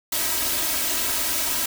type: noise with comb filter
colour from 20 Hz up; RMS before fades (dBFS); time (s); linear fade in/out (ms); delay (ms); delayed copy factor
white; -24; 0.12-1.66; 5; 3.1; +0.9
effects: none